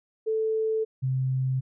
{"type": "tone pair in turn", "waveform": "sine", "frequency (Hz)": [440, 130.81], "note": ["A4", "C3"], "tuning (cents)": [0, 0], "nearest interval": "octave + major sixth", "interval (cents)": 2100, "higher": "first", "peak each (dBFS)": -23, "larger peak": "neither", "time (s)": [[0.26, 0.85], [1.02, 1.61]], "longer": "neither", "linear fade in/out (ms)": 20, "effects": []}